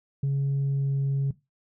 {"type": "tone with pitch glide", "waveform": "sine", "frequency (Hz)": [138.59, 137.79], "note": ["C#3", "C#3"], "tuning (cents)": [0, -10], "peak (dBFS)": -20, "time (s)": [0.23, 1.31], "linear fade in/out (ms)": 5, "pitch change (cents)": -10, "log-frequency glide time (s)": [0.6, 0.95], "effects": ["noise-tail reverb RT60 0.2 s tail -17 dB re dry", "tanh soft clip ceiling -21 dBFS"]}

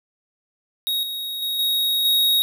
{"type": "tone with level steps", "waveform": "square", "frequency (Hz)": 3770, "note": "A#7", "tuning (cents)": 19, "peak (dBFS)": [-21, -27, -23, -19, -16], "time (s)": [0.87, 2.42], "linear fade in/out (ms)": 0, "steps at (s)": [1.03, 1.42, 1.59, 2.05], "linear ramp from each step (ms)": 2, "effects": []}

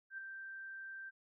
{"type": "tone with ADSR envelope", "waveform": "sine", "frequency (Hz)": 1568, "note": "G6", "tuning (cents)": 0, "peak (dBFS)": -40, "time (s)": [0.1, 1.11], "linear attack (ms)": 81, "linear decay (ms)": 3, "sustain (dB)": -5, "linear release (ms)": 27, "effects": []}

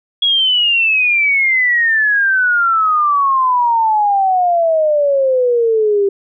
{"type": "exponential sweep", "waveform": "sine", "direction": "down", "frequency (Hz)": [3349, 392], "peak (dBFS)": -10, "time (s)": [0.22, 6.09], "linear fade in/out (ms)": 5, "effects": []}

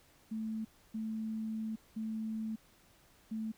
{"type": "tone bursts at uneven times", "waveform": "sine", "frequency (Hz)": 220, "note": "A3", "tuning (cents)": 0, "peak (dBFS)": -35, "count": 4, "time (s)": [[0.31, 0.65], [0.94, 1.76], [1.96, 2.56], [3.31, 3.52]], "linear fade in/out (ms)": 10, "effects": ["pink hiss -65 dBFS RMS until 3.57 s"]}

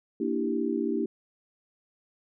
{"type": "chord", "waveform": "sine", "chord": "E half-diminished seventh", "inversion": "second", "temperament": "equal", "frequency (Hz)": [233.1, 293.7, 329.6, 392], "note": ["Bb3", "D4", "E4", "G4"], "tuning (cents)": [0, 0, 0, 0], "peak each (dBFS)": -31, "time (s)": [0.2, 1.06], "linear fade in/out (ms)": 5, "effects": []}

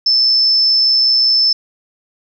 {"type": "tone with amplitude modulation", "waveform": "sine", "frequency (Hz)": 5274, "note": "E8", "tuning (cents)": 0, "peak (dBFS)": -8, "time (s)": [0.06, 1.53], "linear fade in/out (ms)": 5, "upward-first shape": "sine", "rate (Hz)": 125, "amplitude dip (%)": 25, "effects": ["8-bit"]}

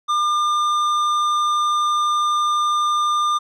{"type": "tone with tanh clipping", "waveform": "sine", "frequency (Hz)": 1202, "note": "D6", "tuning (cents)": 40, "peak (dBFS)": -18, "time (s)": [0.08, 3.39], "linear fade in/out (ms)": 20, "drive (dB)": 11, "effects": []}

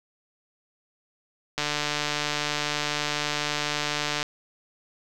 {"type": "click train", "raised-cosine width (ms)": 0.2, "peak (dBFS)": -9, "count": 393, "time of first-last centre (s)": [1.58, 4.229], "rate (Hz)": 148, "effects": []}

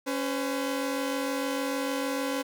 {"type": "tone pair together", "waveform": "sawtooth", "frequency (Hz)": [277.2, 507.8], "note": ["C#4", "B4"], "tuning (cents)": [0, 48], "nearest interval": "minor seventh", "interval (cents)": 1048, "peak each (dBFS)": [-26, -28], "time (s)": [0.06, 2.43], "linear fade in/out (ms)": 20, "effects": []}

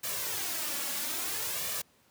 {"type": "noise with flanger", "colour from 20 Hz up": "white", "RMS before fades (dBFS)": -34, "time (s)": [0.03, 1.82], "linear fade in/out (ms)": 10, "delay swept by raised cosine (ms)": [1.7, 3.6], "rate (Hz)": 0.6, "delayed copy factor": 0.6, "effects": ["pink hiss -65 dBFS RMS until 2.1 s", "high-pass 100 Hz 12 dB/octave"]}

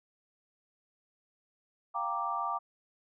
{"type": "chord", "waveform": "sine", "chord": "G minor seventh", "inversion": "third", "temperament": "equal", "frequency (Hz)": [698.5, 784, 932.3, 1174.7], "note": ["F5", "G5", "Bb5", "D6"], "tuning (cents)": [0, 0, 0, 0], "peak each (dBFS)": [-39, -38, -37, -33], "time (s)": [1.94, 2.59], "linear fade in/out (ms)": 20, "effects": []}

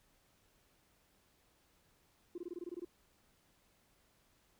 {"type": "tone bursts", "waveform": "sine", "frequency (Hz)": 349.2, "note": "F4", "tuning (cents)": 0, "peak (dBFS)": -39, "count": 10, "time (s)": [2.35, 2.849], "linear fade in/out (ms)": 5, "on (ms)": 31, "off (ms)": 21, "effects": ["tanh soft clip ceiling -36 dBFS", "pink hiss -72 dBFS RMS until 4.59 s"]}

